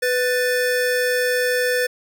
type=tone pair together; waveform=square; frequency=496.7 / 1770 Hz; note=B4 / A6; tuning=+10 / +10 cents; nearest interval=octave + minor seventh; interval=2200 cents; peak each=-20 / -23 dBFS; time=0.02-1.87 s; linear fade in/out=10 ms; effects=none